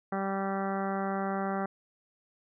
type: harmonic tone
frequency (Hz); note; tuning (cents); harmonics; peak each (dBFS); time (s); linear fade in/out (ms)
194.7; G3; -12; 1 / 2 / 3 / 4 / 5 / 6 / 7 / 8 / 9 / 10; -33 / -37 / -38 / -35 / -47 / -40 / -41 / -45 / -50 / -48; 0.12-1.66; 5
effects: none